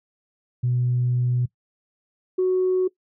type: tone pair in turn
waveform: sine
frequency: 123.47 / 370 Hz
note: B2 / F#4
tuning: 0 / 0 cents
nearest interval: octave + perfect fifth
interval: 1900 cents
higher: second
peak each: -18 / -16 dBFS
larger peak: second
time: 0.63-1.46 / 2.38-2.88 s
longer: first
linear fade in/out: 10 ms
effects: noise-tail reverb RT60 0.1 s tail -20 dB re dry + tanh soft clip ceiling -14 dBFS